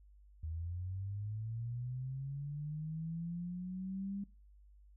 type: linear sweep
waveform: sine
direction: up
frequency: 77.78 to 200.9 Hz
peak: -38 dBFS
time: 0.43-4.24 s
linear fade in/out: 5 ms
effects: noise-tail reverb RT60 0.3 s tail -21 dB re dry + added 50 Hz sine -58 dBFS peak until 4.96 s